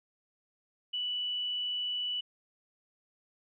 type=tone; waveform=sine; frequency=2962 Hz; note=F#7; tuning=1 cent sharp; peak=-31 dBFS; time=0.93-2.21 s; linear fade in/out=10 ms; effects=none